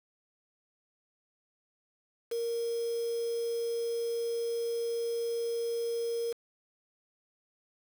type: tone with quantisation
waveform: sine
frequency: 466.2 Hz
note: A#4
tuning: in tune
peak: -30 dBFS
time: 2.31-6.33 s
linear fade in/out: 10 ms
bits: 7
effects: none